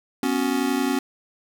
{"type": "chord", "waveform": "square", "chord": "B suspended second", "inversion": "none", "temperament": "just", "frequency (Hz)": [246.9, 277.8, 370.4], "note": ["B3", "C#4", "F#4"], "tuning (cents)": [0, 4, 2], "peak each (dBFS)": [-26, -24, -29], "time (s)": [0.23, 0.99], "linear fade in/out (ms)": 2, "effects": []}